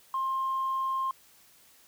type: tone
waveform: sine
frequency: 1060 Hz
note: C6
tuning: 22 cents sharp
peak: -26 dBFS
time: 0.14-1.11 s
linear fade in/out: 2 ms
effects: tanh soft clip ceiling -23 dBFS + white hiss -59 dBFS RMS until 1.87 s